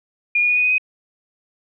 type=tone with pitch steps; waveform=sine; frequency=2426 / 2443 / 2460 / 2477 / 2494 / 2512 Hz; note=D#7 / D#7 / D#7 / D#7 / D#7 / D#7; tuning=-44 / -32 / -20 / -8 / +3 / +16 cents; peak=-14 dBFS; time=0.35-0.782 s; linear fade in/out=5 ms; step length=72 ms; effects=none